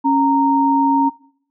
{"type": "tone pair together", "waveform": "sine", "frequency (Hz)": [275.6, 927], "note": ["C#4", "A#5"], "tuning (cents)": [-10, -10], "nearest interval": "octave + major sixth", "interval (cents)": 2100, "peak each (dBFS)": -15, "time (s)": [0.04, 1.1], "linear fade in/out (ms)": 20, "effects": ["noise-tail reverb RT60 0.6 s tail -21 dB re dry"]}